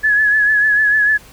sine tone with vibrato, 1702 Hz, G#6, 42 cents sharp, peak -10 dBFS, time 0.03-1.18 s, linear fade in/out 20 ms, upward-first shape triangle, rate 6.7 Hz, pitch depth 51 cents each way, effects added 50 Hz sine -45 dBFS peak until 1.32 s + pink hiss -43 dBFS RMS until 1.32 s

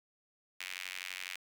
sawtooth tone with high-pass filter, 92 Hz, F#2, 9 cents flat, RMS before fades -43 dBFS, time 0.6-1.36 s, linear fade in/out 5 ms, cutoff 2300 Hz, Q 2.6, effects none

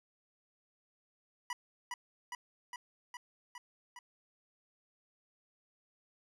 25% pulse tone with echo, 978 Hz, B5, 17 cents flat, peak -32 dBFS, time 1.5-1.53 s, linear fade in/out 2 ms, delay 410 ms, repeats 6, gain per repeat -2 dB, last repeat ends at 3.99 s, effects low-pass 10000 Hz 12 dB/octave

